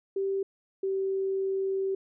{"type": "tone pair in turn", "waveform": "sine", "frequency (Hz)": [390, 386], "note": ["G4", "G4"], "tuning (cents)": [-9, -27], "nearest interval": "unison", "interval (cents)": 18, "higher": "first", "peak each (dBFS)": -26, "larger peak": "neither", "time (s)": [[0.16, 0.43], [0.83, 1.95]], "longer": "second", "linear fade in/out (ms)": 5, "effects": []}